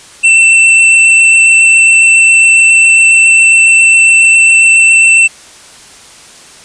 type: tone with vibrato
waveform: square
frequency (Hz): 2683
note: E7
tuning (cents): +30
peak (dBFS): -3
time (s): 0.23-5.28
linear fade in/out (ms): 20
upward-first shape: triangle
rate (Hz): 7.3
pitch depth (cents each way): 9
effects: white hiss -35 dBFS RMS until 6.64 s + resampled to 22050 Hz